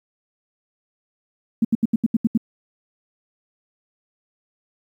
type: tone bursts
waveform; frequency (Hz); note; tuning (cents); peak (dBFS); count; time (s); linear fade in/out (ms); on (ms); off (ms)
sine; 226; A3; +47; -13; 8; 1.62-2.376; 5; 28; 76
effects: 9-bit